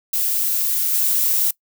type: noise with level steps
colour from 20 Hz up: violet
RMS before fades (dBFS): -20 / -18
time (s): 0.13-1.51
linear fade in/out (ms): 5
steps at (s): 0.93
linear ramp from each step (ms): 5
effects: noise-tail reverb RT60 0.1 s tail -22 dB re dry